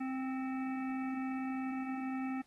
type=harmonic tone with a mistuned harmonic; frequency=262.4 Hz; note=C4; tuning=5 cents sharp; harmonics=1 / 3 / 5 / 7 / 9 / 10; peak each=-35 / -45 / -49 / -52 / -54 / -55 dBFS; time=0-2.42 s; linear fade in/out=10 ms; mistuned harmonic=9; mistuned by=-66 cents; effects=pink hiss -70 dBFS RMS until 2.46 s + AAC 32 kbps